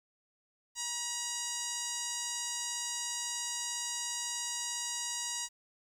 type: tone with low-pass filter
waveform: 5% pulse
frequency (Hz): 957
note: A#5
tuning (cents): +45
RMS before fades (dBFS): -37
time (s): 0.75-5.49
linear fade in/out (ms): 50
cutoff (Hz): 7200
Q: 2.6
effects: 10-bit